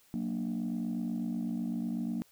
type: chord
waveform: sine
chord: Gb augmented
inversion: none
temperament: equal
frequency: 185 / 233.1 / 293.7 Hz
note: Gb3 / Bb3 / D4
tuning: 0 / 0 / 0 cents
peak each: -35 / -32 / -38 dBFS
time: 0.14-2.22 s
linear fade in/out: 0 ms
effects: tanh soft clip ceiling -27 dBFS + white hiss -64 dBFS RMS until 2.31 s